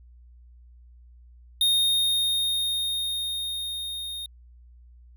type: tone with level ramp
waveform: square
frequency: 3698 Hz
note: A#7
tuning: 15 cents flat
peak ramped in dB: -19 to -33 dBFS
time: 1.61-4.26 s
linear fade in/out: 2 ms
effects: added 60 Hz sine -48 dBFS peak until 5.16 s